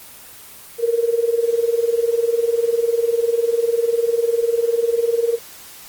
sine tone with tremolo, 466.2 Hz, A#4, in tune, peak -12 dBFS, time 0.78-5.39 s, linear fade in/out 50 ms, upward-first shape sine, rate 20 Hz, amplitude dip 80%, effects white hiss -40 dBFS RMS until 5.88 s + Opus 24 kbps

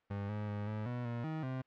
30% pulse tone with pitch steps, 100.5 / 105.1 / 103.4 / 107 / 122.4 / 118.5 / 157.8 / 130.2 Hz, G2 / G#2 / G#2 / A2 / B2 / A#2 / D#3 / C3, +44 / +21 / -7 / -48 / -15 / +29 / +25 / -8 cents, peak -34 dBFS, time 0.1-1.62 s, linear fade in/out 10 ms, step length 190 ms, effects white hiss -75 dBFS RMS until 1.66 s + low-pass 2000 Hz 12 dB/octave

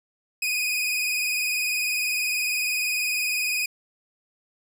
sawtooth tone with vibrato, 2486 Hz, D#7, 2 cents flat, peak -20 dBFS, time 0.42-3.66 s, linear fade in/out 5 ms, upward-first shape triangle, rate 20 Hz, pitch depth 62 cents each way, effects none

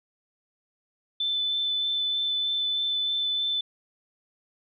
sine tone with vibrato, 3520 Hz, A7, in tune, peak -24 dBFS, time 1.2-3.61 s, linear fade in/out 5 ms, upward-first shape sine, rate 3.2 Hz, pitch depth 8 cents each way, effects none

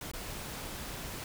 pink noise with dropouts, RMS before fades -41 dBFS, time 0.01-1.24 s, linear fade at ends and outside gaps 2 ms, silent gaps 0.115-0.135 s, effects none

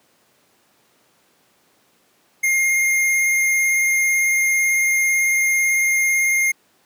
square tone with vibrato, 2125 Hz, C7, 26 cents sharp, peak -16 dBFS, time 2.43-6.52 s, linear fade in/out 10 ms, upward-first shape sine, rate 18 Hz, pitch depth 12 cents each way, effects pink hiss -59 dBFS RMS until 6.85 s + high-pass 200 Hz 12 dB/octave

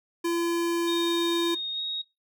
square tone, 340 Hz, F4, 46 cents flat, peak -25 dBFS, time 0.24-1.55 s, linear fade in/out 10 ms
sine tone with pitch glide, 3712 to 3764 Hz, A#7 to A#7, -8 to +16 cents, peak -28 dBFS, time 0.87-2.02 s, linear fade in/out 10 ms, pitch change +24 cents, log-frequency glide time 1.72-1.81 s
effects noise-tail reverb RT60 0.2 s tail -20 dB re dry

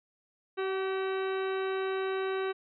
harmonic tone with a mistuned harmonic, 383 Hz, G4, 40 cents flat, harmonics 1 / 2 / 3 / 4 / 5 / 6 / 7 / 8 / 10, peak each -30 / -41 / -40 / -41 / -47 / -48 / -48 / -52 / -49 dBFS, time 0.57-2.53 s, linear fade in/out 20 ms, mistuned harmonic 2, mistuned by -22 cents, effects none

